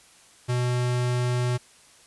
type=tone; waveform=square; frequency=123.47 Hz; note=B2; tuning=in tune; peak=-23 dBFS; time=0.48-1.58 s; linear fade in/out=20 ms; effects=white hiss -54 dBFS RMS until 2.06 s + resampled to 24000 Hz